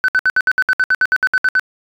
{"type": "tone bursts", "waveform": "sine", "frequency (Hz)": 1515, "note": "F#6", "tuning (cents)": 40, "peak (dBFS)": -8, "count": 15, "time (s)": [0.04, 1.595], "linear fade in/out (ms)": 0, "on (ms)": 43, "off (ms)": 65, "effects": ["tanh soft clip ceiling -8 dBFS"]}